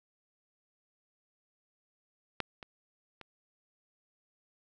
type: clicks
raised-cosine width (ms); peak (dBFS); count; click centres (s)
0.3; -15 / -28 / -30; 3; 2.403 / 2.628 / 3.213
effects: none